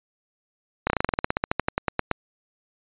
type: slowing click train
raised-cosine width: 0.5 ms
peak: -6 dBFS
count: 20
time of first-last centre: 0.87-2.113 s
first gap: 30 ms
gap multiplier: 1.08
effects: resampled to 8000 Hz